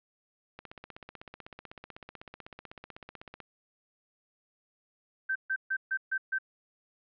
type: click train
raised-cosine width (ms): 0.3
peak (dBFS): -27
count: 46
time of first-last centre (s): 0.59-3.402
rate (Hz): 16
type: tone bursts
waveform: sine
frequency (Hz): 1553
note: G6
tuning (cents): -17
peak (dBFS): -27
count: 6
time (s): 5.29-6.386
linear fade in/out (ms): 10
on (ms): 66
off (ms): 140
effects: low-pass 3000 Hz 12 dB/octave